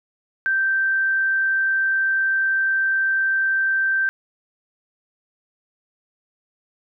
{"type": "tone", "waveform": "sine", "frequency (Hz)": 1563, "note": "G6", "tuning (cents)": -6, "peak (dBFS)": -17, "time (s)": [0.46, 4.09], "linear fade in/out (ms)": 0, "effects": []}